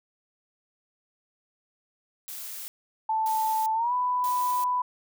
blue noise bursts, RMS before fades -38 dBFS, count 3, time 2.28-4.64 s, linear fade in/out 0 ms, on 400 ms, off 580 ms
sine tone with pitch glide, 880 to 993.5 Hz, A5 to B5, 0 to +10 cents, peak -23 dBFS, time 3.09-4.82 s, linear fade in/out 5 ms, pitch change +210 cents, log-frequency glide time 3.74-3.93 s
effects none

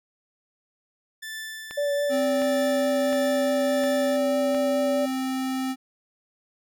sawtooth tone with tremolo, 1760 Hz, A6, in tune, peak -29 dBFS, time 1.22-4.17 s, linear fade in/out 10 ms, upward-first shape triangle, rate 1.6 Hz, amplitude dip 45%
click train, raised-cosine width 0.3 ms, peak -21 dBFS, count 5, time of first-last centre 1.71-4.547 s, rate 1.41 Hz
sine tone with vibrato, 575 Hz, D5, 37 cents flat, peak -22 dBFS, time 1.77-5.06 s, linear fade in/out 10 ms, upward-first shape triangle, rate 4.7 Hz, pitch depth 18 cents each way
square tone, 261.6 Hz, C4, in tune, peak -26 dBFS, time 2.09-5.76 s, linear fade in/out 50 ms
effects none

